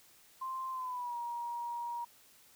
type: tone with pitch glide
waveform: sine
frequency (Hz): 1046.5 to 948.6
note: C6 to A#5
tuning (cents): 0 to +30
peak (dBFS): -36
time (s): 0.41-2.05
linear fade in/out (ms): 10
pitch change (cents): -170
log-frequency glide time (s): 0.71-1.17
effects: white hiss -62 dBFS RMS until 2.55 s